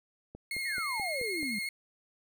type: click train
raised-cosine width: 2 ms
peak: -31 dBFS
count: 6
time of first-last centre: 0.35-1.43 s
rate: 4.63 Hz
type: tone with vibrato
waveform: 35% pulse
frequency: 2146 Hz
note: C7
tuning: 43 cents sharp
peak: -31 dBFS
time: 0.51-1.69 s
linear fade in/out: 2 ms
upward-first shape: triangle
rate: 14 Hz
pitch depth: 33 cents each way
type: exponential sweep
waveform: sine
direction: down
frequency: 1994 to 194.9 Hz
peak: -35 dBFS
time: 0.65-1.59 s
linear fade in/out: 5 ms
effects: none